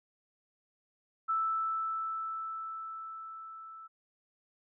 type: tone with level ramp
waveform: sine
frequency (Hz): 1318.5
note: E6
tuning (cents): 0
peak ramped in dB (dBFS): -27 to -46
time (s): 1.28-3.88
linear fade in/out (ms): 20
effects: none